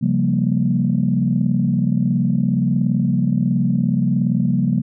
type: chord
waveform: sine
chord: G half-diminished seventh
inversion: second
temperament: equal with one note detuned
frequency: 135.43 / 174.61 / 196 / 233.1 Hz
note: Db3 / F3 / G3 / Bb3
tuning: -40 / 0 / 0 / 0 cents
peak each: -20 dBFS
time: 0.01-4.82 s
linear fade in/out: 20 ms
effects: tanh soft clip ceiling -5 dBFS